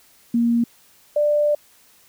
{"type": "tone pair in turn", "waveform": "sine", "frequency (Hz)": [234.8, 591.7], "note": ["A#3", "D5"], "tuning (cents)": [13, 13], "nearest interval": "octave + major third", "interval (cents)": 1600, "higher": "second", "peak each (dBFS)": -15, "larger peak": "neither", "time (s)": [[0.34, 0.64], [1.16, 1.55]], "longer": "second", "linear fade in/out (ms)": 5, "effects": ["white hiss -54 dBFS RMS until 2.08 s"]}